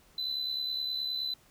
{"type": "tone with amplitude modulation", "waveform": "sine", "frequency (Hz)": 4013, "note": "B7", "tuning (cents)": 27, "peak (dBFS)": -26, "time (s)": [0.18, 1.34], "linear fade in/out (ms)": 5, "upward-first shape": "sine", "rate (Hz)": 69.6, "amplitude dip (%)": 65, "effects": ["tanh soft clip ceiling -28 dBFS", "pink hiss -62 dBFS RMS until 1.5 s"]}